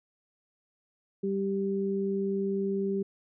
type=tone pair together; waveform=sine; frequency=196 / 392 Hz; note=G3 / G4; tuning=0 / 0 cents; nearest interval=octave; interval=1200 cents; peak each=-30 / -29 dBFS; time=1.23-3.03 s; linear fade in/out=10 ms; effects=none